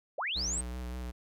sine linear sweep, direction up, 440 to 8520 Hz, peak -31 dBFS, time 0.18-0.61 s, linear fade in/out 5 ms
square tone with vibrato, 61.74 Hz, B1, in tune, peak -37 dBFS, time 0.35-1.12 s, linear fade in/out 20 ms, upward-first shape square, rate 5.2 Hz, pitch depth 25 cents each way
effects none

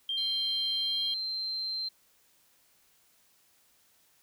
sine tone with pitch glide, 3179 to 3212 Hz, G7 to G7, +24 to +41 cents, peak -29 dBFS, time 0.09-1.14 s, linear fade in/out 2 ms, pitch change +17 cents, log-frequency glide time 0.78-1.02 s
sine tone, 4132 Hz, C8, 22 cents flat, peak -31 dBFS, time 0.17-1.89 s, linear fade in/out 10 ms
effects tanh soft clip ceiling -21 dBFS + white hiss -66 dBFS RMS until 4.22 s

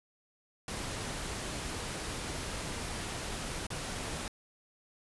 pink noise with dropouts, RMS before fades -38 dBFS, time 0.68-4.28 s, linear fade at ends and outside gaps 2 ms, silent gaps 3.668-3.703 s, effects resampled to 24000 Hz

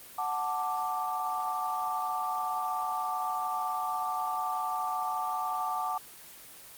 sine chord, D major, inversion first, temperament equal, 740 / 880 / 1174.7 Hz, F#5 / A5 / D6, 0 / 0 / 0 cents, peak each -33 dBFS, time 0.18-5.98 s, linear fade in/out 5 ms, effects white hiss -49 dBFS RMS until 6.77 s + Opus 24 kbps

